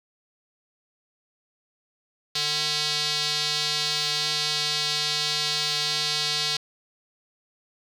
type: tone with band-pass filter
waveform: square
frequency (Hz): 150.1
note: D3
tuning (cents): +38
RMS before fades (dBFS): -26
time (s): 2.35-6.57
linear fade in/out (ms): 5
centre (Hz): 4300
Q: 3.2
effects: none